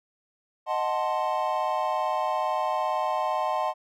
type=chord; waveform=triangle; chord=D# diminished seventh; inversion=none; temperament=equal; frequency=622.3 / 740 / 880 / 1046.5 Hz; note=D#5 / F#5 / A5 / C6; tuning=0 / 0 / 0 / 0 cents; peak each=-28 dBFS; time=0.66-3.74 s; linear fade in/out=50 ms; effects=none